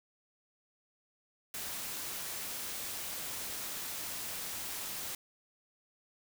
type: noise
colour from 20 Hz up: white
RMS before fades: -40 dBFS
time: 1.54-5.15 s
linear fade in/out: 2 ms
effects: none